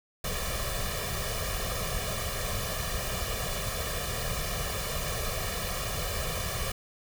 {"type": "noise with comb filter", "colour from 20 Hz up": "pink", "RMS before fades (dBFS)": -32, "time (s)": [0.24, 6.72], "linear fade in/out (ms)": 5, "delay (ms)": 1.7, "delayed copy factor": 0.85, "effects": []}